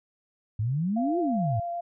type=exponential two-way sweep; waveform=sine; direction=up then down; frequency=101 to 365.4 to 101 Hz; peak=-24 dBFS; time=0.59-1.6 s; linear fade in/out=5 ms; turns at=1.19 s
type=tone with vibrato; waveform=sine; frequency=690 Hz; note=F5; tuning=21 cents flat; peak=-29 dBFS; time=0.96-1.81 s; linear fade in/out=10 ms; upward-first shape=sine; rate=9 Hz; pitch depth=9 cents each way
effects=none